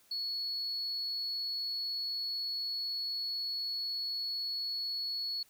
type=tone; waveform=triangle; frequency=4382 Hz; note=C#8; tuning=21 cents flat; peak=-31 dBFS; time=0.11-5.43 s; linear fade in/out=5 ms; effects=tanh soft clip ceiling -30 dBFS + white hiss -65 dBFS RMS until 5.49 s